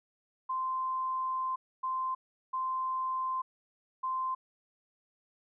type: tone bursts at uneven times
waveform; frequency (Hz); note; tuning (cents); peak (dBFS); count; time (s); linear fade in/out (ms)
sine; 1040; C6; -11; -30; 4; 0.49-1.56 / 1.83-2.15 / 2.53-3.42 / 4.03-4.35; 10
effects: none